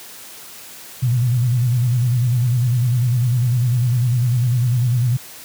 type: tone with vibrato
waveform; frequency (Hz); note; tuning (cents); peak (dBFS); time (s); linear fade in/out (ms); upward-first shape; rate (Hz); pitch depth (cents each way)
sine; 122.1; B2; -19; -13; 1.02-5.17; 10; square; 10; 75
effects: white hiss -38 dBFS RMS until 5.44 s + high-pass 80 Hz 12 dB/octave